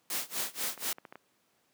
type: noise with tremolo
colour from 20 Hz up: white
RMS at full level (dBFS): -32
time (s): 0.1-0.93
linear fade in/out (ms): 2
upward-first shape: sine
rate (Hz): 4.1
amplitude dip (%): 95
type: clicks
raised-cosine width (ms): 0.5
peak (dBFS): -30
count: 8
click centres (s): 0.613 / 0.777 / 0.824 / 0.871 / 0.984 / 1.052 / 1.125 / 1.156
effects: pink hiss -71 dBFS RMS until 1.73 s + high-pass 200 Hz 12 dB/octave